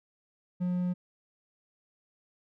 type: tone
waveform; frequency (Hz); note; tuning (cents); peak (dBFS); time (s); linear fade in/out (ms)
triangle; 179.3; F3; +46; -25; 0.6-0.94; 20
effects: none